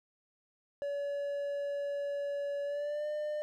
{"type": "tone with pitch glide", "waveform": "triangle", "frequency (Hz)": [569, 600.7], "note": ["C#5", "D5"], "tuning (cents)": [45, 39], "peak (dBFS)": -31, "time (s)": [0.82, 3.42], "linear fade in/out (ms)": 0, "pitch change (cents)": 94, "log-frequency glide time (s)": [2.64, 3.07], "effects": []}